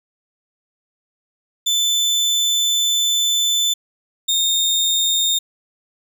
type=tone pair in turn; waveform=30% pulse; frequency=3520 / 3666 Hz; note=A7 / A#7; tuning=0 / -30 cents; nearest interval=minor second; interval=70 cents; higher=second; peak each=-13 dBFS; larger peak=neither; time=1.66-3.74 / 4.28-5.39 s; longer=first; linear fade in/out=10 ms; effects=none